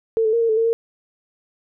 sine tone with pitch steps, 450 / 436.5 / 464.6 / 458.6 / 436.9 / 454 / 459.2 Hz, A4 / A4 / A#4 / A#4 / A4 / A#4 / A#4, +39 / -14 / -6 / -28 / -12 / -46 / -26 cents, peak -15 dBFS, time 0.17-0.73 s, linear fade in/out 0 ms, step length 80 ms, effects none

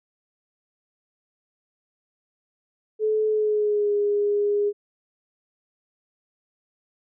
sine tone with pitch glide, 431.7 to 411 Hz, A4 to G#4, -33 to -18 cents, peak -19 dBFS, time 2.99-4.73 s, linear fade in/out 50 ms, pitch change -85 cents, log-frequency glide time 3.27-3.93 s, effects none

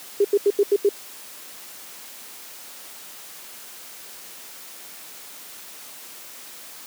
sine tone bursts, 404.7 Hz, G#4, 45 cents flat, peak -13 dBFS, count 6, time 0.2-0.891 s, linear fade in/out 5 ms, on 46 ms, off 83 ms, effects white hiss -41 dBFS RMS until 6.86 s + high-pass 200 Hz 12 dB/octave

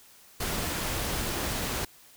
pink noise, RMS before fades -31 dBFS, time 0.4-1.85 s, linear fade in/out 5 ms, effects white hiss -55 dBFS RMS until 2.16 s

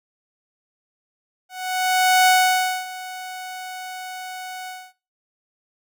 sawtooth tone with ADSR envelope, 741 Hz, F#5, 2 cents sharp, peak -8 dBFS, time 1.49-4.93 s, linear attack 780 ms, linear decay 580 ms, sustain -19 dB, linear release 250 ms, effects noise-tail reverb RT60 0.3 s tail -18 dB re dry

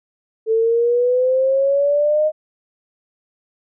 sine exponential sweep, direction up, 440.5 to 622.3 Hz, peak -13 dBFS, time 0.46-2.32 s, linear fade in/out 50 ms, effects none

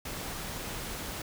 pink noise, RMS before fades -38 dBFS, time 0.05-1.22 s, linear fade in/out 5 ms, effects none

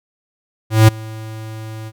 square tone with ADSR envelope, 110 Hz, A2, in tune, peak -4 dBFS, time 0.7-1.92 s, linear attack 180 ms, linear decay 12 ms, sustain -24 dB, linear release 46 ms, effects none

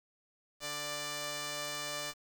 5% pulse tone pair together, 146.83 / 590.2 Hz, D3 / D5, 0 / +8 cents, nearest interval 2 octaves, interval 2408 cents, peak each -34 / -26 dBFS, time 0.6-2.14 s, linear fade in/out 50 ms, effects 9-bit

